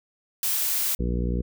blue noise, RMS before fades -25 dBFS, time 0.43-0.95 s, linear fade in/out 2 ms
harmonic tone, 60.2 Hz, B1, 44 cents flat, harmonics 1 / 2 / 3 / 4 / 5 / 6 / 7 / 8, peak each -25 / -32 / -30 / -34 / -38 / -37 / -39 / -38 dBFS, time 0.99-1.42 s, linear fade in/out 10 ms
effects none

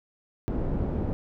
pink low-pass noise, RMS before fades -28 dBFS, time 0.48-1.13 s, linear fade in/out 0 ms, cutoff 450 Hz, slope 12 dB/octave, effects none

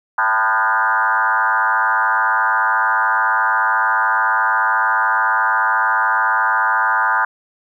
sine tone with frequency modulation, 1220 Hz, D#6, 34 cents flat, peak -13 dBFS, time 0.18-7.25 s, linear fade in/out 5 ms, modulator 109 Hz, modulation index 3.6, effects 9-bit

